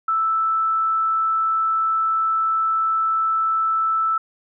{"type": "tone", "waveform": "sine", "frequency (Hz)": 1318.5, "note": "E6", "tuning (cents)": 0, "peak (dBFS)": -17, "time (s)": [0.08, 4.18], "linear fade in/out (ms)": 5, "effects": []}